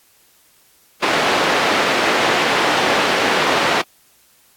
pink band-pass noise, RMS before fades -17 dBFS, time 1.02-3.82 s, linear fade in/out 10 ms, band 400 to 3200 Hz, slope 12 dB/octave, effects white hiss -54 dBFS RMS until 4.56 s + AAC 64 kbps

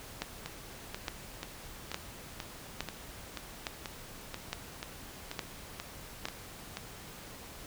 two click trains, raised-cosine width 0.2 ms, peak -16 / -20 dBFS, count 8 / 14, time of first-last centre 0.22-6.254 / 0.46-6.771 s, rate 1.16 / 2.06 Hz, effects pink hiss -48 dBFS RMS until 7.66 s

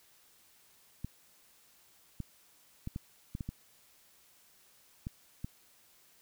clicks, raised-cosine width 5 ms, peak -25 dBFS, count 9, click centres 1.046 / 2.203 / 2.874 / 2.961 / 3.351 / 3.408 / 3.49 / 5.069 / 5.445 s, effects white hiss -64 dBFS RMS until 6.21 s

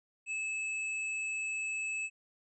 sine tone with hard clipping, 2605 Hz, E7, 21 cents flat, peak -35 dBFS, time 0.26-2.1 s, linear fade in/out 50 ms, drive 11 dB, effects resampled to 22050 Hz

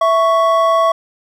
triangle tone pair together, 659.3 / 1112.3 Hz, E5 / C#6, 0 / +6 cents, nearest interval major sixth, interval 906 cents, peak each -11 dBFS, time 0.01-0.92 s, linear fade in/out 5 ms, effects none

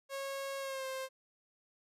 sawtooth tone with pitch glide, 547 to 527.1 Hz, C#5 to C5, -23 to +13 cents, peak -34 dBFS, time 0.09-1.09 s, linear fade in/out 50 ms, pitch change -64 cents, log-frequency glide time 0.59-0.86 s, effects resampled to 32000 Hz

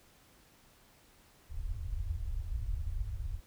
pink low-pass noise, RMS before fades -36 dBFS, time 1.49-3.41 s, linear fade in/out 50 ms, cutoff 100 Hz, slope 48 dB/octave, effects pink hiss -63 dBFS RMS until 3.46 s

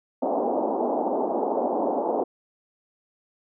white band-pass noise, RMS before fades -25 dBFS, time 0.22-2.24 s, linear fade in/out 10 ms, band 230 to 860 Hz, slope 48 dB/octave, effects none

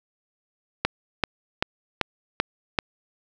click train, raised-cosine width 0.3 ms, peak -4 dBFS, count 6, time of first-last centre 0.85-2.788 s, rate 2.58 Hz, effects none

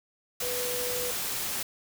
sine tone in noise, 493.9 Hz, B4, in tune, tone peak -33 dBFS, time 0.42-1.11 s, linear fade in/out 5 ms, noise white, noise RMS -32 dBFS, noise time 0.4-1.63 s, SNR -4 dB, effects none

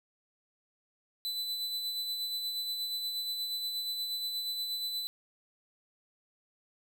45% pulse tone with tremolo, 4000 Hz, B7, 21 cents sharp, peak -32 dBFS, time 1.25-5.07 s, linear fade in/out 0 ms, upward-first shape sine, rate 8.4 Hz, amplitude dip 35%, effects 12-bit

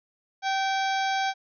harmonic tone with a mistuned harmonic, 774 Hz, G5, 22 cents flat, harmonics 1 / 2 / 3 / 4 / 5 / 6 / 7 / 8, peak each -25 / -31 / -35 / -37 / -39 / -41 / -42 / -43 dBFS, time 0.42-1.34 s, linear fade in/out 50 ms, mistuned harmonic 4, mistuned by +94 cents, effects none

